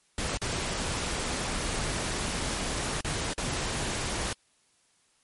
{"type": "noise with dropouts", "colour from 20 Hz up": "pink", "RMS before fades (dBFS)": -31, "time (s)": [0.18, 4.33], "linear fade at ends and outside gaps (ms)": 2, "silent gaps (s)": [[0.374, 0.416], [3.008, 3.046], [3.335, 3.379]], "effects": ["white hiss -67 dBFS RMS until 5.23 s", "MP3 48 kbps"]}